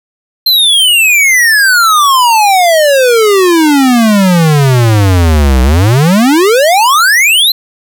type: exponential two-way sweep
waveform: square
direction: down then up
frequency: 4186 to 61.74 to 4186 Hz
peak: -5 dBFS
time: 0.46-7.52 s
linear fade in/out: 5 ms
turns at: 5.62 s
effects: none